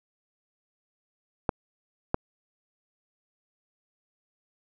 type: clicks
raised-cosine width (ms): 1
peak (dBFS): -9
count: 2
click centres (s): 1.492 / 2.144
effects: none